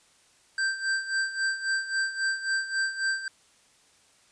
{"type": "tone with tremolo", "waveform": "square", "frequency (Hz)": 1568, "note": "G6", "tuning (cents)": 0, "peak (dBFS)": -24, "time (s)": [0.58, 3.28], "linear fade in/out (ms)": 2, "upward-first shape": "sine", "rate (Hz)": 3.7, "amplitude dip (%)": 75, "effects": ["white hiss -61 dBFS RMS until 4.31 s", "resampled to 22050 Hz"]}